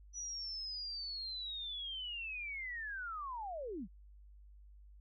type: linear sweep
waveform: sine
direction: down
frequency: 5920 to 155.56 Hz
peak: -40 dBFS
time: 0.13-3.88 s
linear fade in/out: 50 ms
effects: added 50 Hz sine -55 dBFS peak until 5 s